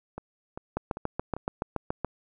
two click trains, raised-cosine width 1 ms, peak -14 / -22 dBFS, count 10 / 4, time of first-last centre 0.77-2.047 / 0.18-1.366 s, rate 7.05 / 2.53 Hz, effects none

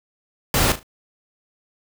pink noise with echo, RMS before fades -18 dBFS, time 0.54-0.72 s, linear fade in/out 2 ms, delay 37 ms, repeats 3, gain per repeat -11 dB, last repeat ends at 0.831 s, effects none

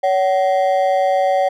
triangle ring-modulated tone, 659.3 Hz, E5, in tune, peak -8 dBFS, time 0.03-1.49 s, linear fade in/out 10 ms, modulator 95.6 Hz, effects none

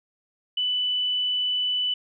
sine tone, 2986 Hz, F#7, 15 cents sharp, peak -22 dBFS, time 0.57-1.94 s, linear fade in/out 5 ms, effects none

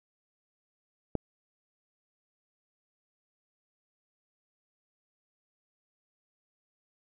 click, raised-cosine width 2 ms, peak -15 dBFS, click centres 1.153 s, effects none

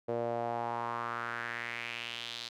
sawtooth tone with band-pass filter sweep, 117.8 Hz, A#2, 19 cents sharp, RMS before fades -37 dBFS, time 0.08-2.49 s, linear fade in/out 10 ms, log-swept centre 510 to 4100 Hz, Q 3.4, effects none

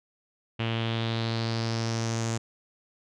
sawtooth tone with low-pass filter sweep, 114.1 Hz, A#2, 37 cents flat, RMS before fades -29 dBFS, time 0.59-2.38 s, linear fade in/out 10 ms, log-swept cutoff 2900 to 7100 Hz, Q 4.1, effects none

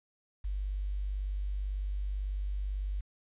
sine tone with quantisation, 49.04 Hz, G1, 1 cent sharp, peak -31 dBFS, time 0.44-3.01 s, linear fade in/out 10 ms, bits 10, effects resampled to 8000 Hz

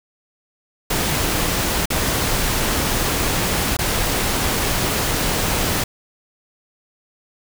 pink noise with dropouts, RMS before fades -20 dBFS, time 0.9-5.84 s, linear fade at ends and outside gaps 5 ms, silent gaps 1.857-1.902 / 3.769-3.788 s, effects none

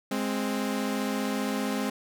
sawtooth tone pair together, 207.7 / 262.8 Hz, G#3 / C4, 0 / +8 cents, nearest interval major third, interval 408 cents, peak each -26 dBFS, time 0.11-1.9 s, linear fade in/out 5 ms, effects none

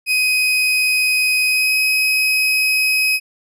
35% pulse tone with pitch glide, 2511 to 2533 Hz, D#7 to D#7, +15 to +30 cents, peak -12 dBFS, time 0.06-3.2 s, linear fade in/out 50 ms, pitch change +15 cents, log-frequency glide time 1.47-1.75 s, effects none

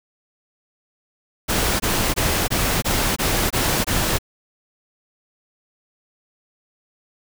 pink noise bursts, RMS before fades -20 dBFS, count 8, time 1.48-4.187 s, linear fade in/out 20 ms, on 320 ms, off 21 ms, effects none

